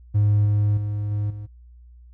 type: tone with level steps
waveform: triangle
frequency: 103.83 Hz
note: G#2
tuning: in tune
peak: -12 / -14 / -21 / -19 / -29 dBFS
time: 0.14-1.47 s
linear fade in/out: 20 ms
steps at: 0.45 / 0.77 / 1.11 / 1.3 s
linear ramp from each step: 5 ms
effects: tanh soft clip ceiling -10 dBFS + added 60 Hz sine -44 dBFS peak until 2.13 s